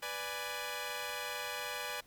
10% pulse chord, G# diminished, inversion first, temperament equal, 493.9 / 587.3 / 830.6 Hz, B4 / D5 / G#5, 0 / 0 / 0 cents, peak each -34 dBFS, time 0.02-2.01 s, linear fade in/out 10 ms, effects pink hiss -64 dBFS RMS until 2.06 s

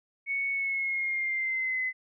sine tone with pitch glide, 2217 to 2033 Hz, C#7 to B6, 0 to +50 cents, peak -27 dBFS, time 0.26-1.93 s, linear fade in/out 50 ms, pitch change -150 cents, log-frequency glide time 0.51-1.82 s, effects none

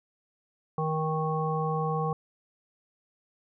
harmonic tone, 157.2 Hz, D#3, 18 cents sharp, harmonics 1 / 3 / 5 / 7, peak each -29 / -32 / -33 / -33 dBFS, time 0.78-2.13 s, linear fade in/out 2 ms, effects none

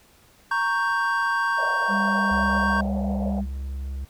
triangle chord, G diminished, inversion first, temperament equal, 932.3 / 1108.7 / 1568 Hz, Bb5 / Db6 / G6, 0 / 0 / 0 cents, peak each -25 / -24 / -22 dBFS, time 0.51-2.81 s, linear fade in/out 5 ms
pink band-pass noise, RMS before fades -34 dBFS, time 1.57-3.41 s, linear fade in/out 10 ms, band 530 to 740 Hz, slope 48 dB/octave
sine tone, 199.2 Hz, G3, 28 cents sharp, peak -24 dBFS, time 1.88-3.47 s, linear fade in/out 50 ms
triangle tone with pitch glide, 69.2 to 67.66 Hz, C#2 to C#2, -2 to -41 cents, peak -26 dBFS, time 2.31-4.05 s, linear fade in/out 5 ms, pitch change -39 cents, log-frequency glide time 2.76-3.34 s
effects pink hiss -56 dBFS RMS until 4.09 s

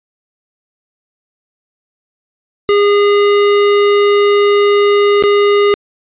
square tone with dropouts, 408.5 Hz, G#4, 29 cents flat, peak -8 dBFS, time 2.69-5.74 s, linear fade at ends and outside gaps 0 ms, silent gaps 5.225-5.237 s, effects resampled to 8000 Hz

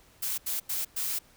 blue noise bursts at uneven times, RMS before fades -31 dBFS, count 4, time 0.22-0.38 / 0.46-0.6 / 0.69-0.85 / 0.96-1.19 s, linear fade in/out 10 ms, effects pink hiss -59 dBFS RMS until 1.36 s

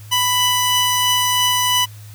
sawtooth tone pair together, 992 / 2973 Hz, B5 / F#7, +7 / +8 cents, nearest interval octave + perfect fifth, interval 1901 cents, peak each -14 dBFS, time 0.11-1.86 s, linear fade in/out 20 ms, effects added 105 Hz sine -35 dBFS peak until 2.14 s + white hiss -46 dBFS RMS until 2.14 s

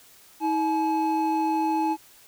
triangle tone pair together, 319.9 / 854 Hz, D#4 / G#5, +48 / +48 cents, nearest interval octave + perfect fourth, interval 1700 cents, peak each -23 / -22 dBFS, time 0.4-1.97 s, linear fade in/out 50 ms, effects white hiss -53 dBFS RMS until 2.27 s

